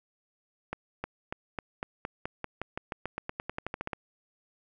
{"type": "accelerating click train", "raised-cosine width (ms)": 0.5, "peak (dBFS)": -18, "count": 22, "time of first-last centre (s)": [0.73, 3.932], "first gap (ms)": 310, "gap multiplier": 0.92, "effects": []}